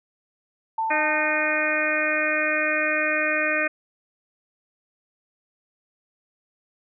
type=tone with exponential decay; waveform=sine; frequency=891 Hz; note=A5; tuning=22 cents sharp; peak=-21 dBFS; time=0.78-2.9 s; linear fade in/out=5 ms; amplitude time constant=460 ms
type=harmonic tone; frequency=306.7 Hz; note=D#4; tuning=25 cents flat; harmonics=1 / 2 / 4 / 5 / 6 / 7 / 8; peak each=-32 / -27 / -32 / -27 / -27 / -31 / -26 dBFS; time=0.9-3.68 s; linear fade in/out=10 ms
effects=none